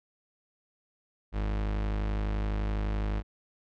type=tone; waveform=40% pulse; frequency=51.8 Hz; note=G#1; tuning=4 cents flat; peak=-27 dBFS; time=1.32-3.23 s; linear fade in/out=50 ms; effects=low-pass 3000 Hz 12 dB/octave